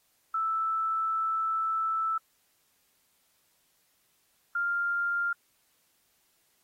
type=tone pair in turn; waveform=sine; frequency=1318.5 / 1396.9 Hz; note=E6 / F6; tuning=0 / 0 cents; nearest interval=minor second; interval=100 cents; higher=second; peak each=-26 dBFS; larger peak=neither; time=0.34-2.18 / 4.55-5.33 s; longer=first; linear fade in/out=5 ms; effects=white hiss -70 dBFS RMS until 6.63 s + AAC 48 kbps